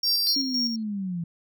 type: tone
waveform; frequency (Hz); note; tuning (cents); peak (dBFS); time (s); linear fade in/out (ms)
45% pulse; 4699; D8; 0; -22; 0.03-0.36; 50
type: tone with tremolo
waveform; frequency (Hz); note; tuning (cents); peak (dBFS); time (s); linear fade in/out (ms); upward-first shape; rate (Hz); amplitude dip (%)
triangle; 5550; F8; -12; -22; 0.03-0.76; 5; square; 3.9; 60
type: tone with exponential decay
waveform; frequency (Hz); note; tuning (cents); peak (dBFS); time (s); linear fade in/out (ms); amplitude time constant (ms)
sine; 4250; C8; +26; -23; 0.27-0.83; 0; 120
type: linear sweep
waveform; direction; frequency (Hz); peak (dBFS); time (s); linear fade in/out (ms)
sine; down; 276.6 to 164.81; -27; 0.36-1.24; 5
effects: none